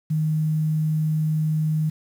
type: tone with quantisation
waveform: sine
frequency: 155.56 Hz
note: D#3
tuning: in tune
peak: -19 dBFS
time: 0.1-1.9 s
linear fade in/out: 10 ms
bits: 8
effects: none